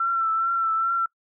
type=tone with vibrato; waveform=sine; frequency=1343 Hz; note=E6; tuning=32 cents sharp; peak=-20 dBFS; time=0-1.06 s; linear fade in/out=5 ms; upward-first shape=triangle; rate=2.4 Hz; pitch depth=37 cents each way; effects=noise-tail reverb RT60 0.1 s tail -22 dB re dry